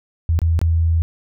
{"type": "tone with dropouts", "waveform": "sine", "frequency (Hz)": 82.41, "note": "E2", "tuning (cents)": 0, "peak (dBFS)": -13, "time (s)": [0.29, 1.02], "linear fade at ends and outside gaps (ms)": 0, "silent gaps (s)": [[0.39, 0.417], [0.591, 0.615]], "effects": []}